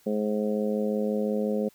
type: harmonic tone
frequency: 105.7 Hz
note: G#2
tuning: 31 cents sharp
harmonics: 2 / 3 / 4 / 5 / 6 / 7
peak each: -27 / -38 / -30 / -30 / -42 / -45 dBFS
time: 0.06-1.69 s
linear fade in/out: 10 ms
effects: white hiss -60 dBFS RMS until 1.74 s